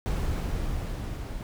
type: noise with level ramp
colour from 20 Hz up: brown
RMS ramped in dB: -27 to -35 dBFS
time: 0.06-1.43 s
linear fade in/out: 0 ms
effects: none